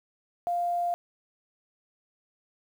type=tone with quantisation; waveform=sine; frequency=698.5 Hz; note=F5; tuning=in tune; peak=-25 dBFS; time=0.47-0.94 s; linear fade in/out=0 ms; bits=9; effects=none